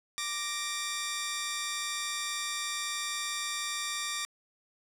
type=tone pair together; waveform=10% pulse; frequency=1176.4 / 1861 Hz; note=D6 / A#6; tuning=+3 / -3 cents; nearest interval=minor sixth; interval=794 cents; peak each=-26 dBFS; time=0.18-4.25 s; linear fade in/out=0 ms; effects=low-pass 11000 Hz 12 dB/octave + 9-bit